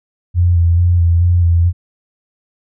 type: tone with vibrato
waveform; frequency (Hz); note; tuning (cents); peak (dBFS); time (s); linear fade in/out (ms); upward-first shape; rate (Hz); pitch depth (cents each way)
sine; 86.4; F2; -18; -8; 0.34-1.73; 50; square; 2.3; 28
effects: none